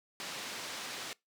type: band-pass noise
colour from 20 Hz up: white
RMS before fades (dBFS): -42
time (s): 0.2-1.13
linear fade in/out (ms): 0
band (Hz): 170 to 5100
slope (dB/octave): 12
effects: noise-tail reverb RT60 0.2 s tail -24 dB re dry